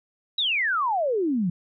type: exponential sweep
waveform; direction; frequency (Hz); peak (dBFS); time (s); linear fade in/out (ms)
sine; down; 3951 to 165.5; -21; 0.38-1.5; 5
effects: none